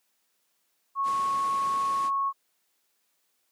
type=tone; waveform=sine; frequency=1100 Hz; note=C#6; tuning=14 cents flat; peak=-24 dBFS; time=0.95-2.33 s; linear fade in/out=50 ms
type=low-pass noise; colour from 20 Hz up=pink; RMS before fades=-42 dBFS; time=1.03-2.11 s; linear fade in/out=50 ms; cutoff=11000 Hz; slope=48 dB/octave
effects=white hiss -73 dBFS RMS until 3.51 s + high-pass 200 Hz 12 dB/octave